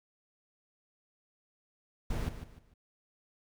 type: noise with echo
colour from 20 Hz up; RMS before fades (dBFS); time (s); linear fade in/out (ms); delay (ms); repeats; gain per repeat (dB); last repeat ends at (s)
brown; -33; 2.1-2.29; 5; 150; 3; -10; 2.74
effects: none